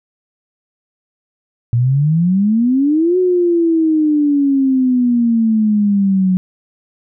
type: exponential two-way sweep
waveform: sine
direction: up then down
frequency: 115.3 to 370 to 183 Hz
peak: -10 dBFS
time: 1.73-6.37 s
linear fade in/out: 0 ms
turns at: 3.18 s
effects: none